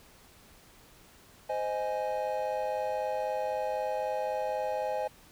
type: chord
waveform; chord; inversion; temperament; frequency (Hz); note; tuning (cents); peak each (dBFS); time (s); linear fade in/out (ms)
triangle; Ab major; first; just; 519.1 / 623 / 830.6; C5 / Eb5 / Ab5; -14 / +2 / 0; -32; 1.49-5.08; 10
effects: pink hiss -57 dBFS RMS until 5.31 s